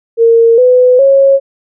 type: tone with pitch steps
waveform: sine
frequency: 460 / 501.6 / 547 Hz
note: A#4 / B4 / C#5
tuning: -23 / +27 / -23 cents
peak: -3 dBFS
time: 0.17-1.4 s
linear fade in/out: 50 ms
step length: 410 ms
effects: none